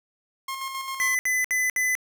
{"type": "tone with tremolo", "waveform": "sawtooth", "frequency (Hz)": 1071, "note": "C6", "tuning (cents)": 40, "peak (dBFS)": -25, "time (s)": [0.48, 1.15], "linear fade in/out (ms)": 5, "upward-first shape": "square", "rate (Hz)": 7.5, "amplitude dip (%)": 40}
{"type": "tone bursts", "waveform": "square", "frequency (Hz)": 2011, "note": "B6", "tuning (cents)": 31, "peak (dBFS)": -22, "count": 4, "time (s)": [1, 1.952], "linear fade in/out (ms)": 0, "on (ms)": 190, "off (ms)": 64}
{"effects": []}